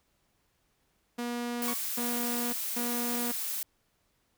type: tone bursts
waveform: sawtooth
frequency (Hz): 240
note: B3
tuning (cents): -49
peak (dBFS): -28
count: 3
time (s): 1.18-3.32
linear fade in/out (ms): 10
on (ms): 560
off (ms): 230
type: noise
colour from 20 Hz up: blue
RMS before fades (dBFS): -34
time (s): 1.62-3.63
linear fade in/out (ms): 2
type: tone with exponential decay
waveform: sawtooth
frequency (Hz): 1118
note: C#6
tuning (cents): +14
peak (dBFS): -28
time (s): 1.68-1.86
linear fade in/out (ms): 1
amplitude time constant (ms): 38
effects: pink hiss -73 dBFS RMS until 4.37 s